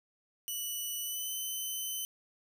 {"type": "tone with pitch glide", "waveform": "5% pulse", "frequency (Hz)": [2962, 3044], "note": ["F#7", "F#7"], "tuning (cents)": [1, 48], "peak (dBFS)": -27, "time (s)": [0.48, 2.05], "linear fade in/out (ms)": 0, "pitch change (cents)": 47, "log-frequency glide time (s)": [1.01, 1.35], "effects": ["11-bit"]}